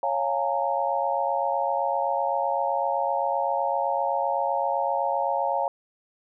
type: chord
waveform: sine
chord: Bb minor seventh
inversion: first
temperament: equal with one note detuned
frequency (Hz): 554.4 / 698.5 / 830.6 / 918.4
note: Db5 / F5 / Ab5 / Bb5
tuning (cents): 0 / 0 / 0 / -26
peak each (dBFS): -28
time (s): 0.03-5.68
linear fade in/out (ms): 2
effects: none